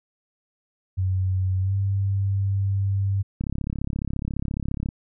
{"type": "tone with pitch glide", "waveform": "sine", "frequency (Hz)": [93.7, 98.36], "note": ["F#2", "G2"], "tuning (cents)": [22, 6], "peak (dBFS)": -20, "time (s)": [0.97, 3.23], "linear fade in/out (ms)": 20, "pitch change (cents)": 84, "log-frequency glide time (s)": [1.6, 1.74]}
{"type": "click train", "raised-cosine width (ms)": 5, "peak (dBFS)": -15, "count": 52, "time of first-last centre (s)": [3.41, 4.888], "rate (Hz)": 34.5}
{"effects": []}